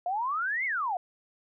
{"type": "exponential two-way sweep", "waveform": "sine", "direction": "up then down", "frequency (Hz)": [688, 2217, 688], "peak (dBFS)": -27, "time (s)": [0.06, 0.97], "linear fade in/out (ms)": 2, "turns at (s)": 0.65, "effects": []}